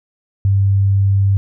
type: tone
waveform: sine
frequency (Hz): 98.4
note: G2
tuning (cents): +7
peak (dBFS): -10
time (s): 0.45-1.37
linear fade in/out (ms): 0
effects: none